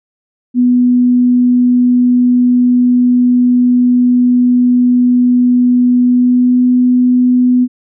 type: tone with pitch glide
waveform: sine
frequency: 246.9 to 249.2 Hz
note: B3 to B3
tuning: 0 to +16 cents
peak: -6 dBFS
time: 0.54-7.68 s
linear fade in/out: 50 ms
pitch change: +16 cents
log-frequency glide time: 6.04-6.63 s
effects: none